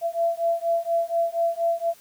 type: beating tone pair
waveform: sine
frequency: 672 / 676.2 Hz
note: E5 / E5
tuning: +33 / +44 cents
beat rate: 4.2 Hz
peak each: -24 dBFS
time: 0.01-1.94 s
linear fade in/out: 50 ms
effects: white hiss -53 dBFS RMS until 2 s